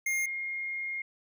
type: tone pair in turn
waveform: square / sine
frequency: 2127 / 2135 Hz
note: C7 / C7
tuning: +28 / +34 cents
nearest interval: unison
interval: 6 cents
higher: second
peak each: -28 / -32 dBFS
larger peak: first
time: 0.06-0.26 / 0.26-1.02 s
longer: second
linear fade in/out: 5 ms
effects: none